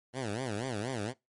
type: tone with vibrato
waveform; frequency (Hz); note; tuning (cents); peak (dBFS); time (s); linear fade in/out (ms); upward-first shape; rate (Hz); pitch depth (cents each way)
10% pulse; 116.3; A#2; -4; -25; 0.13-1.14; 50; sine; 4.2; 250
effects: noise-tail reverb RT60 0.2 s tail -22 dB re dry + MP3 48 kbps